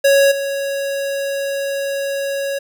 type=tone with level steps; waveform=square; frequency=554.4 Hz; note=C#5; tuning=in tune; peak=-10 / -20 dBFS; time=0.04-2.59 s; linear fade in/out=10 ms; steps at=0.31 s; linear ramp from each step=10 ms; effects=none